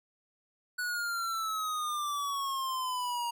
square exponential sweep, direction down, 1480 to 941 Hz, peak -32 dBFS, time 0.78-3.31 s, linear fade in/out 10 ms, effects none

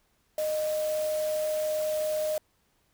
sine tone in noise, 616 Hz, D#5, 17 cents flat, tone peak -26 dBFS, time 0.38-2.38 s, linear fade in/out 2 ms, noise white, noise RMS -41 dBFS, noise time 0.38-2.38 s, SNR +12 dB, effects pink hiss -70 dBFS RMS until 2.93 s

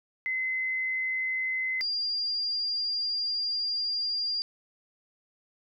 sine tone pair in turn, 2048 / 4796 Hz, C7 / D8, -38 / +36 cents, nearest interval octave + minor third, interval 1474 cents, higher second, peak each -27 dBFS, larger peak neither, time 0.26-1.81 / 1.81-4.42 s, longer second, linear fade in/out 0 ms, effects none

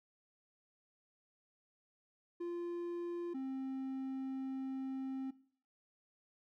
triangle tone pair in turn, 346.3 / 265.3 Hz, F4 / C4, -15 / +24 cents, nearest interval perfect fourth, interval 461 cents, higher first, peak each -36 / -36 dBFS, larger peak neither, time 2.4-3.34 / 3.34-5.31 s, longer second, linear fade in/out 10 ms, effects noise-tail reverb RT60 0.5 s tail -18 dB re dry

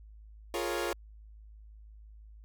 sawtooth chord, Bb minor seventh, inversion second, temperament equal, 349.2 / 415.3 / 466.2 / 554.4 Hz, F4 / Ab4 / Bb4 / Db5, 0 / 0 / 0 / 0 cents, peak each -31 / -34 / -34 / -34 dBFS, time 0.54-0.93 s, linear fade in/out 2 ms, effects added 53 Hz sine -49 dBFS peak until 2.44 s

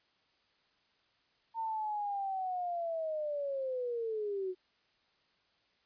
sine linear sweep, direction down, 913 to 362.5 Hz, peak -33 dBFS, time 1.54-4.55 s, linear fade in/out 50 ms, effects white hiss -72 dBFS RMS until 5.85 s + resampled to 11025 Hz

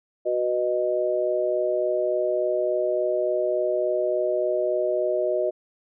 harmonic tone, 123.47 Hz, B2, in tune, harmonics 3 / 4 / 5, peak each -26 / -29 / -23 dBFS, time 0.25-5.51 s, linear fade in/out 20 ms, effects none

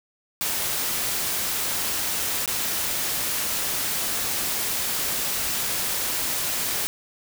white noise with dropouts, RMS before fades -26 dBFS, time 0.41-6.87 s, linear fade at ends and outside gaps 0 ms, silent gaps 2.459-2.477 s, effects none

